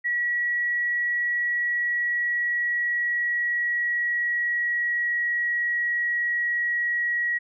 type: tone with pitch glide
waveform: sine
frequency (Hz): 1926 to 1911.6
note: B6 to A#6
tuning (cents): -44 to +43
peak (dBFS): -22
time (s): 0.04-7.39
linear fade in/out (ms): 20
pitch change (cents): -13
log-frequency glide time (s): 1.29-5.48
effects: none